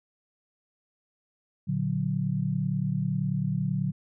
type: chord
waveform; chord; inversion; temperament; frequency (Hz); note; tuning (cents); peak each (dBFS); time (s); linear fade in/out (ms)
sine; Bb augmented; none; equal; 116.54 / 146.83 / 185; Bb2 / D3 / F#3; 0 / 0 / 0; -32 / -28 / -29; 1.67-3.92; 20
effects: none